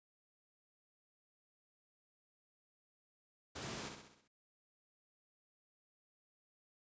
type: noise with echo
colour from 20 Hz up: pink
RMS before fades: -45 dBFS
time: 3.55-3.89 s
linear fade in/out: 10 ms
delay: 65 ms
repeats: 6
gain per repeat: -5 dB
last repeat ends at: 4.28 s
effects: high-pass 100 Hz 12 dB/octave + resampled to 16000 Hz